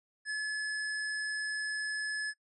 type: tone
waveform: square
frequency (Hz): 1713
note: A6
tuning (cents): -47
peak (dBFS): -33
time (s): 0.25-2.34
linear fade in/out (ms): 50
effects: noise-tail reverb RT60 0.1 s tail -25 dB re dry + resampled to 24000 Hz